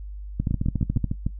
two click trains, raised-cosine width 5 ms, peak -11 / -12 dBFS, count 10 / 6, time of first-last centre 0.4-1.043 / 0.51-1.265 s, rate 14 / 6.62 Hz, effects noise-tail reverb RT60 0.1 s tail -17 dB re dry + added 50 Hz sine -33 dBFS peak until 1.39 s

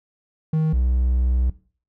triangle tone pair in turn, 157.3 / 62.42 Hz, D#3 / B1, +19 / +19 cents, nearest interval octave + major third, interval 1600 cents, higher first, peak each -15 dBFS, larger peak neither, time 0.53-0.73 / 0.73-1.5 s, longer second, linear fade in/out 5 ms, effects noise-tail reverb RT60 0.4 s tail -17 dB re dry

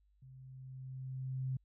sine tone with level ramp, 130.81 Hz, C3, in tune, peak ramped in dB -53 to -33 dBFS, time 0.22-1.57 s, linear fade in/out 5 ms, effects added 50 Hz sine -68 dBFS peak until 1.64 s

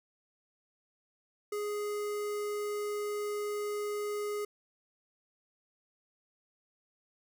square tone with notch filter, 415.3 Hz, G#4, in tune, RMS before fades -35 dBFS, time 1.52-4.45 s, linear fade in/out 5 ms, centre 3400 Hz, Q 1.4, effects none

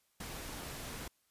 pink noise, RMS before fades -44 dBFS, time 0.2-1.08 s, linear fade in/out 5 ms, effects white hiss -75 dBFS RMS until 1.3 s + resampled to 32000 Hz

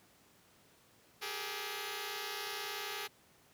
5% pulse tone cluster, 392.1 / 422.2 / 470.6 Hz, G4 / G#4 / A#4, 0 / +29 / +16 cents, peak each -32 / -30 / -36 dBFS, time 1.21-3.08 s, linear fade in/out 20 ms, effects pink hiss -65 dBFS RMS until 3.53 s + high-pass 100 Hz 12 dB/octave

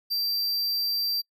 square tone, 4699 Hz, D8, in tune, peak -25 dBFS, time 0.1-1.22 s, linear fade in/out 20 ms, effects noise-tail reverb RT60 0.1 s tail -26 dB re dry

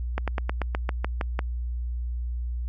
slowing click train, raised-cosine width 0.5 ms, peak -12 dBFS, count 10, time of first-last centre 0.18-1.391 s, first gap 97 ms, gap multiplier 1.08, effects added 60 Hz sine -27 dBFS peak until 2.68 s

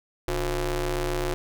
sawtooth ring-modulated tone, 163.3 Hz, E3, 16 cents flat, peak -18 dBFS, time 0.28-1.34 s, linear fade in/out 0 ms, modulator 197 Hz, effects none

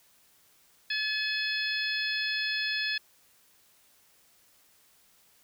harmonic tone with a mistuned harmonic, 853 Hz, G#5, 46 cents sharp, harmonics 2 / 3 / 4 / 5 / 6, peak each -32 / -34 / -35 / -36 / -37 dBFS, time 0.9-2.98 s, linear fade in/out 5 ms, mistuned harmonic 2, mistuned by +15 cents, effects white hiss -63 dBFS RMS until 5.43 s

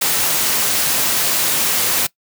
white noise, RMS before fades -17 dBFS, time 0.01-2.07 s, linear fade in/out 10 ms, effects noise-tail reverb RT60 0.1 s tail -21 dB re dry + high-pass 100 Hz 12 dB/octave

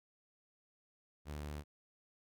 sawtooth tone, 74 Hz, D2, 14 cents sharp, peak -38 dBFS, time 1.25-1.64 s, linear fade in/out 50 ms, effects none

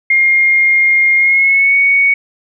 sine tone with pitch glide, 2127 to 2229 Hz, C7 to C#7, +28 to +9 cents, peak -7 dBFS, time 0.1-2.14 s, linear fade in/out 5 ms, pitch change +81 cents, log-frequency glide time 1.16-1.76 s, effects none

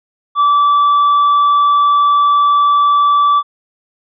triangle tone, 1158 Hz, D6, 25 cents flat, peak -6 dBFS, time 0.35-3.43 s, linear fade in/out 50 ms, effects resampled to 11025 Hz

